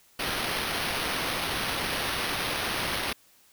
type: noise with sample-and-hold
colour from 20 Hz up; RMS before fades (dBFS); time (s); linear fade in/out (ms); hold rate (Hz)
white; -30; 0.19-3.13; 5; 7350
effects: white hiss -60 dBFS RMS until 3.52 s